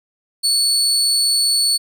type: tone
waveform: 30% pulse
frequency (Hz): 4435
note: C#8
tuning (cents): 0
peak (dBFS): -11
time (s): 0.43-1.78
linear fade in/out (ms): 20
effects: none